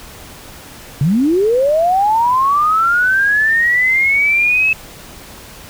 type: linear sweep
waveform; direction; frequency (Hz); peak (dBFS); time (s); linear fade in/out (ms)
sine; up; 128.3 to 2608; -10; 1.01-4.73; 2
effects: pink hiss -36 dBFS RMS until 5.69 s